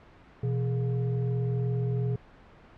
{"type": "tone with frequency modulation", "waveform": "sine", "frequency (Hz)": 124.1, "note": "B2", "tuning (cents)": 9, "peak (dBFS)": -25, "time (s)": [0.43, 2.16], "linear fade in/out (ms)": 5, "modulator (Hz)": 291, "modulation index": 0.63, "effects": ["pink hiss -53 dBFS RMS until 2.77 s", "low-pass 2000 Hz 12 dB/octave"]}